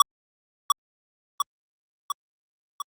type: tone with echo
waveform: square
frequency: 1139 Hz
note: C#6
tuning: 47 cents sharp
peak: -12 dBFS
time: 0-0.02 s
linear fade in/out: 2 ms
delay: 700 ms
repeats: 4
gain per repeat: -4 dB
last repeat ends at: 2.82 s
effects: Opus 48 kbps